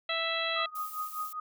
harmonic tone, 659.3 Hz, E5, in tune, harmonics 1 / 2 / 3 / 4 / 5 / 6, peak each -36 / -36 / -36 / -36 / -36 / -36 dBFS, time 0.09-0.66 s, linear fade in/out 5 ms
sine tone with tremolo, 1244.5 Hz, D#6, in tune, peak -30 dBFS, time 0.56-1.4 s, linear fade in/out 5 ms, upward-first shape triangle, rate 5 Hz, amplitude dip 95%
violet noise, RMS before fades -44 dBFS, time 0.75-1.33 s, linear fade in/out 5 ms
effects none

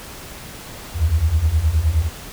sine beating tone pair, 73.42 / 83.02 Hz, D2 / E2, 0 / +13 cents, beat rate 9.6 Hz, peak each -19 / -16 dBFS, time 0.94-2.1 s, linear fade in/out 50 ms, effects pink hiss -36 dBFS RMS until 2.32 s

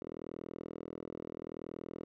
5% pulse tone with band-pass filter, 40.73 Hz, E1, 20 cents flat, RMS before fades -45 dBFS, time 0.02-2.04 s, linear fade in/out 0 ms, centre 390 Hz, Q 1.3, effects none

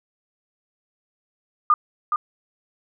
sine tone with echo, 1214 Hz, D#6, 43 cents flat, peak -12 dBFS, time 1.7-1.74 s, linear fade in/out 2 ms, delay 420 ms, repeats 1, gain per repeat -6 dB, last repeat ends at 2.16 s, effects none

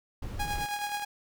brown noise, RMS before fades -36 dBFS, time 0.22-0.66 s, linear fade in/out 5 ms
sawtooth tone with tremolo, 824 Hz, G#5, 14 cents flat, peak -25 dBFS, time 0.39-1.05 s, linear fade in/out 10 ms, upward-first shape triangle, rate 9.4 Hz, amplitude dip 60%
click train, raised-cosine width 0.3 ms, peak -30 dBFS, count 22, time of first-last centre 0.48-1.023 s, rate 38.7 Hz
effects none

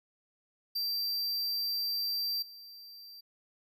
square tone with level steps, 4699 Hz, D8, in tune, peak -31 / -48 dBFS, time 0.75-3.21 s, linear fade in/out 10 ms, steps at 2.42 s, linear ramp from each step 5 ms, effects none

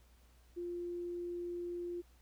sine tone, 349.2 Hz, F4, in tune, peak -38 dBFS, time 0.56-2.02 s, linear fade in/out 20 ms, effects added 60 Hz sine -62 dBFS peak until 2.21 s + pink hiss -70 dBFS RMS until 2.21 s

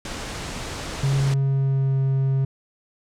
pink low-pass noise, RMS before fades -32 dBFS, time 0.05-1.34 s, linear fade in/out 2 ms, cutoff 8300 Hz, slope 24 dB/octave
triangle tone with pitch glide, 137 to 134.72 Hz, C#3 to C#3, -20 to -49 cents, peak -16 dBFS, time 1.03-2.45 s, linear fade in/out 5 ms, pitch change -29 cents, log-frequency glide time 1.28-1.97 s
effects none

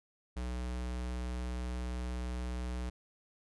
square tone, 61.5 Hz, B1, 7 cents flat, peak -36 dBFS, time 0.36-2.9 s, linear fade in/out 10 ms, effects resampled to 24000 Hz

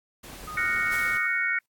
pink noise, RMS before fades -43 dBFS, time 0.23-1.18 s, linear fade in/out 10 ms
sine tone with vibrato, 1242 Hz, D#6, 3 cents flat, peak -35 dBFS, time 0.47-1.27 s, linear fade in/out 10 ms, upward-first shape sine, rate 17 Hz, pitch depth 9 cents each way
sine chord, Gb major seventh, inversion third, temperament equal, 1396.9 / 1480 / 1864.7 / 2217 Hz, F6 / Gb6 / Bb6 / Db7, 0 / 0 / 0 / 0 cents, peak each -32 / -30 / -28 / -27 dBFS, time 0.57-1.59 s, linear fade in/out 5 ms
white noise with exponential decay, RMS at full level -37 dBFS, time 0.92-1.66 s, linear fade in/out 2 ms, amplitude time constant 160 ms
effects AAC 64 kbps

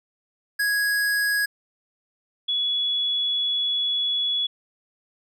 square / sine tone pair in turn, 1661.2 / 3390 Hz, G#6 / G#7, 0 / +35 cents, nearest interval octave, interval 1235 cents, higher second, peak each -21 dBFS, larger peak neither, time 0.59-1.46 / 2.48-4.47 s, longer second, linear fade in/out 10 ms, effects none

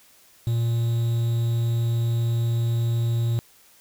triangle tone with quantisation, 116.54 Hz, A#2, in tune, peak -18 dBFS, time 0.47-3.39 s, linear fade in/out 0 ms, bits 7, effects white hiss -55 dBFS RMS until 3.8 s

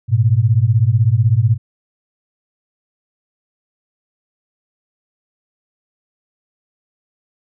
sine beating tone pair, 104.9 / 120.9 Hz, G#2 / B2, +18 / -36 cents, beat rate 16 Hz, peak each -13 dBFS, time 0.08-1.58 s, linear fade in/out 50 ms, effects none

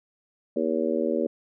harmonic tone, 79.9 Hz, D#2, 47 cents sharp, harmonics 3 / 4 / 5 / 6 / 7, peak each -29 / -29 / -29 / -29 / -29 dBFS, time 0.56-1.27 s, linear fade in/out 5 ms, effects none

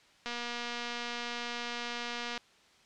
click train, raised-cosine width 0.2 ms, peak -20 dBFS, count 507, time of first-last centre 0.26-2.377 s, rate 239 Hz, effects white hiss -62 dBFS RMS until 2.85 s + low-pass 5000 Hz 12 dB/octave

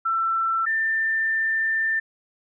sine tone pair in turn, 1339 / 1787.4 Hz, E6 / A6, +27 / +27 cents, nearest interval perfect fourth, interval 500 cents, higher second, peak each -20 dBFS, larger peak neither, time 0.05-0.66 / 0.66-2 s, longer second, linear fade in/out 10 ms, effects none

